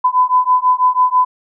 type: beating tone pair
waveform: sine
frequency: 1003 / 1009.1 Hz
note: B5 / B5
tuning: +26 / +37 cents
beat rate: 6.1 Hz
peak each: -13 dBFS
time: 0.04-1.25 s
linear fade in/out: 10 ms
effects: none